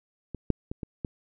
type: clicks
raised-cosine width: 3 ms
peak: -22 / -9 / -20 / -21 / -18 dBFS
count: 5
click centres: 0.347 / 0.503 / 0.715 / 0.832 / 1.048 s
effects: none